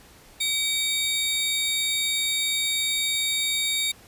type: tone pair together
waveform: sawtooth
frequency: 2290 / 3723 Hz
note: D7 / A#7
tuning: -44 / -3 cents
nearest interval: minor sixth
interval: 841 cents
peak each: -25 / -21 dBFS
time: 0.4-3.92 s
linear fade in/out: 10 ms
effects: pink hiss -51 dBFS RMS until 4.07 s + resampled to 32000 Hz